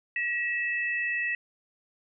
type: tone pair together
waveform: sine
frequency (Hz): 1914 / 2624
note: A#6 / E7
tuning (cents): +45 / -9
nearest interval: perfect fourth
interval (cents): 546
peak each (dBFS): -28 / -31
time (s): 0.16-1.35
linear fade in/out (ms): 2
effects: none